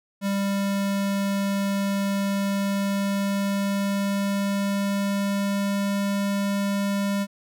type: tone with pitch glide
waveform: square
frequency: 198.2 to 199.81 Hz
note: G3 to G3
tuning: +19 to +33 cents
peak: -23 dBFS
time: 0.21-7.27 s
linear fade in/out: 50 ms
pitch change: +14 cents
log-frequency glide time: 2.31-5.99 s
effects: none